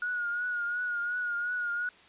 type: tone with vibrato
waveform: sine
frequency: 1442 Hz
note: F#6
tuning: 45 cents flat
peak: -29 dBFS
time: 0.02-1.89 s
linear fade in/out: 2 ms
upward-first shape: triangle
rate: 2.8 Hz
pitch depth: 48 cents each way
effects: white hiss -56 dBFS RMS until 2.08 s + resampled to 8000 Hz